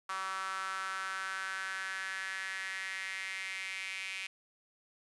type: tone with high-pass filter sweep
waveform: sawtooth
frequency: 190.6 Hz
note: G3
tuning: 48 cents flat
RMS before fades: -39 dBFS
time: 0.09-4.27 s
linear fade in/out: 5 ms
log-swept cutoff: 1200 to 2400 Hz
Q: 4.8
effects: resampled to 24000 Hz